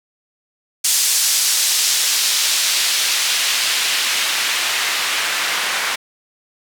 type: noise with band-pass filter sweep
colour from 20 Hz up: white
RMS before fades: -18 dBFS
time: 0.84-5.96 s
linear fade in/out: 10 ms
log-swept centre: 6600 to 1600 Hz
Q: 0.86
effects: none